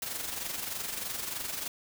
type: noise with amplitude modulation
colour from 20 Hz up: white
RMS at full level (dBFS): -34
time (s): 0.02-1.68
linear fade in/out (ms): 2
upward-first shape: sine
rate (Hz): 23.2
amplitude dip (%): 55
effects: none